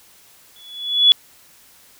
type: tone with exponential growth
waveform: sine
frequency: 3408 Hz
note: G#7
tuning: 44 cents sharp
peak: -5 dBFS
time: 0.56-1.12 s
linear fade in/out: 0 ms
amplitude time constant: 120 ms
effects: white hiss -50 dBFS RMS until 1.99 s